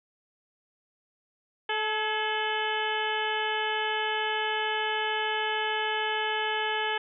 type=harmonic tone with a mistuned harmonic; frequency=433.3 Hz; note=A4; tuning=27 cents flat; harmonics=1 / 2 / 3 / 4 / 5 / 6 / 7 / 8; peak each=-34 / -31 / -39 / -32 / -37 / -39 / -34 / -43 dBFS; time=1.69-6.98 s; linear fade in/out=5 ms; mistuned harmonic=4; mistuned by=-45 cents; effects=none